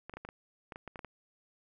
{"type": "clicks", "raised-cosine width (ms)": 0.5, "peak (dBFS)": -28, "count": 11, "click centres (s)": [0.096, 0.138, 0.17, 0.25, 0.289, 0.722, 0.759, 0.877, 0.958, 0.992, 1.047], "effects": []}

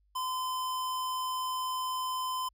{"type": "tone", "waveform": "square", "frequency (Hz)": 1024, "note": "C6", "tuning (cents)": -38, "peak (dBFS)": -32, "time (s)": [0.15, 2.49], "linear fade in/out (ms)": 10, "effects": ["added 50 Hz sine -66 dBFS peak until 2.53 s"]}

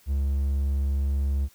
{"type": "tone", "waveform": "triangle", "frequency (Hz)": 69.3, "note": "C#2", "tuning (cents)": 0, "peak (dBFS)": -20, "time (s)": [0.06, 1.49], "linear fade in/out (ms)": 50, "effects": ["white hiss -58 dBFS RMS until 1.54 s"]}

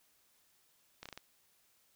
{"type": "slowing click train", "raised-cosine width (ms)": 0.2, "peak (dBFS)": -28, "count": 5, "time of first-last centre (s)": [1.03, 1.176], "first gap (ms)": 26, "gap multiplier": 1.23, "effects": ["white hiss -71 dBFS RMS until 1.95 s"]}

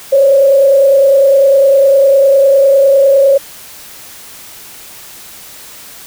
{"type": "tone with frequency modulation", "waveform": "sine", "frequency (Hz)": 549, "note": "C#5", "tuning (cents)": -17, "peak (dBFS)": -4, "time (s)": [0.12, 3.38], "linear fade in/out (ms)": 10, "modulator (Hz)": 29.9, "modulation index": 0.56, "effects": ["white hiss -33 dBFS RMS until 6.06 s"]}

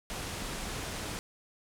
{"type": "low-pass noise", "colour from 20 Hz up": "pink", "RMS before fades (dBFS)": -38, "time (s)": [0.1, 1.19], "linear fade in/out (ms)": 0, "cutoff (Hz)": 11000, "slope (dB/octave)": 24, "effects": []}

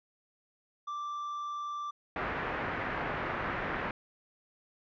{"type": "tone", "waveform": "triangle", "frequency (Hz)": 1174.7, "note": "D6", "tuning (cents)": 0, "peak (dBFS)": -33, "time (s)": [0.87, 1.91], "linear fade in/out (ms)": 10}
{"type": "low-pass noise", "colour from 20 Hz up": "white", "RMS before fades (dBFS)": -35, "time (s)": [2.16, 3.91], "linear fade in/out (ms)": 2, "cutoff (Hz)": 1900, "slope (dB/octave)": 24}
{"effects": ["resampled to 16000 Hz"]}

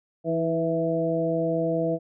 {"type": "harmonic tone with a mistuned harmonic", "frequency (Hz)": 164.81, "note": "E3", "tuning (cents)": 0, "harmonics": [1, 2, 3, 4], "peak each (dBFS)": [-29, -28, -27, -27], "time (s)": [0.24, 1.99], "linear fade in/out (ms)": 50, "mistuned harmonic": 2, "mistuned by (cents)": -24, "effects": []}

